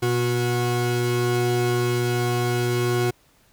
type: tone pair together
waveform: 40% pulse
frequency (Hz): 121.5 / 363.9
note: B2 / F#4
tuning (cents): -28 / -29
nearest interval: octave + perfect fifth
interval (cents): 1899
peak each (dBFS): -22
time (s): 0.02-3.11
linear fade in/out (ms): 10
effects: pink hiss -59 dBFS RMS until 3.52 s